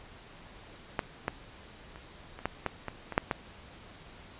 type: clicks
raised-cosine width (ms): 0.5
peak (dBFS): -13 / -14 / -29 / -28 / -14 / -14 / -20 / -22 / -7 / -13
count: 10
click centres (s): 0.992 / 1.281 / 1.959 / 2.39 / 2.456 / 2.663 / 2.883 / 3.123 / 3.179 / 3.312
effects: pink hiss -51 dBFS RMS until 4.39 s + resampled to 8000 Hz